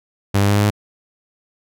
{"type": "tone with pitch steps", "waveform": "sawtooth", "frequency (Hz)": [99.5, 100.66, 101.83, 103.01, 104.21], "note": ["G2", "G2", "G#2", "G#2", "G#2"], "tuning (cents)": [26, 46, -34, -14, 6], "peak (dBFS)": -9, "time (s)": [0.34, 0.705], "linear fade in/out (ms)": 10, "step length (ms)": 73, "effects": []}